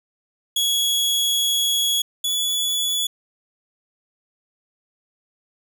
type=tone pair in turn; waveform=sawtooth; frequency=3347 / 3419 Hz; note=G#7 / G#7; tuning=+13 / +50 cents; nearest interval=unison; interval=37 cents; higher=second; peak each=-15 / -17 dBFS; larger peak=first; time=0.56-2.02 / 2.24-3.07 s; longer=first; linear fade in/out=5 ms; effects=none